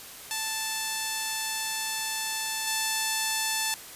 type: tone with level steps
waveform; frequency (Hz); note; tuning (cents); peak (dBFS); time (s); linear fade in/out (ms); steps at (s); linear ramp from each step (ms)
5% pulse; 880; A5; 0; -17 / -14; 0.31-3.74; 0; 2.67; 5
effects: white hiss -44 dBFS RMS until 3.95 s + resampled to 32000 Hz